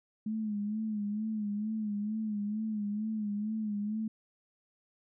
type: tone with vibrato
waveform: sine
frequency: 212.1 Hz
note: G#3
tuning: 37 cents sharp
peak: -31 dBFS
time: 0.26-4.08 s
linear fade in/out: 5 ms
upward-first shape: sine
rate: 2.2 Hz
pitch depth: 65 cents each way
effects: none